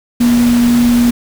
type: tone in noise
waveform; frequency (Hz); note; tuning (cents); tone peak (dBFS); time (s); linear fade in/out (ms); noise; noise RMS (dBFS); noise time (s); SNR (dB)
sine; 239.6; A#3; +48; -7; 0.2-1.11; 10; pink; -22; 0.2-1.11; +12
effects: none